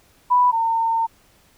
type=tone pair in turn; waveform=sine; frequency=987.8 / 909.5 Hz; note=B5 / A#5; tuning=0 / -43 cents; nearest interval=minor second; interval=143 cents; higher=first; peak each=-12 / -17 dBFS; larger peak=first; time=0.3-0.52 / 0.52-1.07 s; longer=second; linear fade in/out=20 ms; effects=pink hiss -56 dBFS RMS until 1.57 s